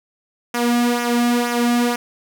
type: tone with flanger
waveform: sawtooth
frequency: 240 Hz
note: B3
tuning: 49 cents flat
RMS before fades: -18 dBFS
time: 0.54-1.96 s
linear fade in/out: 5 ms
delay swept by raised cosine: 0.23 to 2.23 ms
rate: 2.1 Hz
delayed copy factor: -0.6
effects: none